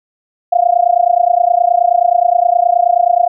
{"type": "tone with amplitude modulation", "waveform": "sine", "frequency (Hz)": 702, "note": "F5", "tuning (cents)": 9, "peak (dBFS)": -4, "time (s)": [0.52, 3.28], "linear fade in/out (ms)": 10, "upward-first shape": "sine", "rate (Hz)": 29.5, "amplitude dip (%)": 95, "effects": []}